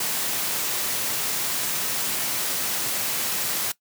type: high-pass noise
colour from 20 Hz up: white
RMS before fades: -26 dBFS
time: 0-3.72 s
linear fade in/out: 5 ms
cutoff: 100 Hz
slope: 96 dB/octave
effects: noise-tail reverb RT60 0.1 s tail -19 dB re dry